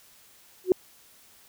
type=tone with exponential growth; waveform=sine; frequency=368.5 Hz; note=F#4; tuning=7 cents flat; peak=-11 dBFS; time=0.64-0.72 s; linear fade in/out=1 ms; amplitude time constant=16 ms; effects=white hiss -56 dBFS RMS until 1.48 s

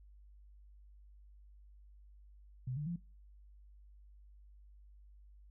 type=tone with pitch steps; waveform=sine; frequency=127.6 / 148.28 / 172.3 Hz; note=C3 / D3 / F3; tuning=-43 / +17 / -23 cents; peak=-36 dBFS; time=2.67-2.961 s; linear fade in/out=5 ms; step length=97 ms; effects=noise-tail reverb RT60 0.3 s tail -20 dB re dry + added 50 Hz sine -56 dBFS peak until 5.5 s

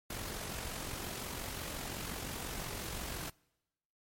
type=noise with amplitude modulation; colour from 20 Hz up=pink; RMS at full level=-39 dBFS; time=0.1-3.3 s; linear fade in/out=5 ms; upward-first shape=sine; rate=45.7 Hz; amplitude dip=45%; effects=noise-tail reverb RT60 1.0 s tail -26 dB re dry + MP3 64 kbps

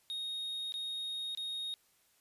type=tone with dropouts; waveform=triangle; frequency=3729 Hz; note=A#7; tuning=in tune; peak=-35 dBFS; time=0.1-1.74 s; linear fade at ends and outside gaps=0 ms; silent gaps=0.722-0.74 / 1.349-1.374 s; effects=white hiss -70 dBFS RMS until 2.2 s + resampled to 32000 Hz

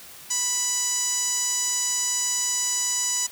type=tone with band-pass filter; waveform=sawtooth; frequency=987.8 Hz; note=B5; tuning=in tune; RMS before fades=-25 dBFS; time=0.3-3.27 s; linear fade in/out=10 ms; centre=6900 Hz; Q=5.2; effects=white hiss -44 dBFS RMS until 3.31 s

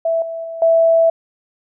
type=tone with level steps; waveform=sine; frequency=659.3 Hz; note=E5; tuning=in tune; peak=-14 / -23 / -25 / -9 dBFS; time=0.05-1.1 s; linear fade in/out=5 ms; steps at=0.22 / 0.44 / 0.62 s; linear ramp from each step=2 ms; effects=none

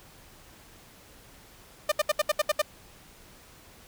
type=tone bursts; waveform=sawtooth; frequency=602 Hz; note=D5; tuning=43 cents sharp; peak=-17 dBFS; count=8; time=1.89-2.618 s; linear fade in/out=5 ms; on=28 ms; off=72 ms; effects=pink hiss -53 dBFS RMS until 3.87 s

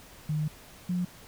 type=tone pair in turn; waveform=sine; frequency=152.7 / 179.05 Hz; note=D#3 / F3; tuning=-32 / +43 cents; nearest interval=minor third; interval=275 cents; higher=second; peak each=-26 dBFS; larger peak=neither; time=0.29-0.48 / 0.89-1.05 s; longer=first; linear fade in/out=5 ms; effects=pink hiss -51 dBFS RMS until 1.27 s

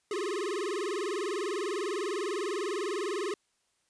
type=tone with vibrato; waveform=square; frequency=384 Hz; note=G4; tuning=36 cents flat; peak=-31 dBFS; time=0.11-3.34 s; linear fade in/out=2 ms; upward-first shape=sine; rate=20 Hz; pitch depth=200 cents each way; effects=white hiss -74 dBFS RMS until 3.89 s + resampled to 22050 Hz

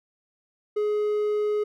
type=tone; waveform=triangle; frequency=420 Hz; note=G#4; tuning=19 cents sharp; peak=-20 dBFS; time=0.76-1.64 s; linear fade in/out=10 ms; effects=none

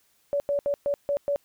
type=tone bursts at uneven times; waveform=sine; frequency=570 Hz; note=C#5; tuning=48 cents sharp; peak=-22 dBFS; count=6; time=0.33-0.4 / 0.49-0.59 / 0.66-0.74 / 0.86-0.94 / 1.09-1.17 / 1.28-1.36 s; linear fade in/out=0 ms; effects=white hiss -66 dBFS RMS until 1.44 s

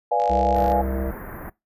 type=chord; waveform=sine; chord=B diminished seventh; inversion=none; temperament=equal; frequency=493.9 / 587.3 / 698.5 / 830.6 Hz; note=B4 / D5 / F5 / Ab5; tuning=0 / 0 / 0 / 0 cents; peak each=-25 / -25 / -23 / -21 dBFS; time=0.11-0.82 s; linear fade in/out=10 ms
type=click train; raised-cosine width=0.2 ms; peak=-22 dBFS; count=28; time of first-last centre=0.2-0.719 s; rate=52 Hz
type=harmonic tone; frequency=66.2 Hz; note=C2; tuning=21 cents sharp; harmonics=1 / 3 / 5 / 7 / 9 / 10; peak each=-25 / -30 / -32 / -33 / -35 / -35 dBFS; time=0.29-1.12 s; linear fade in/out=20 ms
type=band-stop noise; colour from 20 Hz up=pink; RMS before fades=-35 dBFS; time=0.55-1.5 s; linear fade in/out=10 ms; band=1900 to 13000 Hz; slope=48 dB/octave
effects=noise-tail reverb RT60 0.2 s tail -22 dB re dry + resampled to 32000 Hz

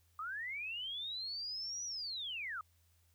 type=linear two-way sweep; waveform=sine; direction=up then down; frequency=1200 to 5920 to 1200 Hz; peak=-39 dBFS; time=0.19-2.61 s; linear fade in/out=2 ms; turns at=1.84 s; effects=added 84 Hz sine -69 dBFS peak until 3.14 s + white hiss -75 dBFS RMS until 3.14 s

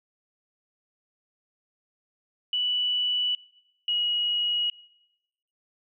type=tone pair in turn; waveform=sine; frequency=2960 / 2902 Hz; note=F#7 / F#7; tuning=0 / -34 cents; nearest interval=unison; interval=34 cents; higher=first; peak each=-23 / -23 dBFS; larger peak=neither; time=2.53-3.35 / 3.88-4.7 s; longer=neither; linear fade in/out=2 ms; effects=noise-tail reverb RT60 1.0 s tail -23 dB re dry

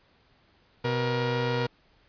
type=tone pair together; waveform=sawtooth; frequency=125.6 / 474.7 Hz; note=B2 / A#4; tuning=+30 / +31 cents; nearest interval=octave + major seventh; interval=2301 cents; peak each=-24 dBFS; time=0.84-1.67 s; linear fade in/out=10 ms; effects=pink hiss -63 dBFS RMS until 2.08 s + resampled to 11025 Hz

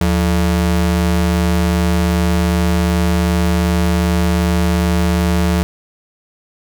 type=ring-modulated tone; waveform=square; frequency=128.2 Hz; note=C3; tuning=35 cents flat; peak=-10 dBFS; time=0.01-5.63 s; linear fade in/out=0 ms; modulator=51.3 Hz; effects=none

